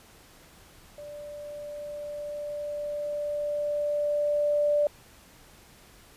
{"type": "tone with level ramp", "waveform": "sine", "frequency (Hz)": 588, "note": "D5", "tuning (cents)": 2, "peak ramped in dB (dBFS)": [-39, -20], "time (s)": [0.98, 4.87], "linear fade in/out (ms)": 2, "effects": ["pink hiss -54 dBFS RMS until 6.16 s", "resampled to 32000 Hz"]}